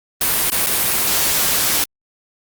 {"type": "noise with dropouts", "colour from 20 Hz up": "white", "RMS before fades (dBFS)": -17, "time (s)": [0.21, 1.84], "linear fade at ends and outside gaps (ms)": 2, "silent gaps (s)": [[0.501, 0.519], [0.663, 0.668]], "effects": ["Opus 32 kbps"]}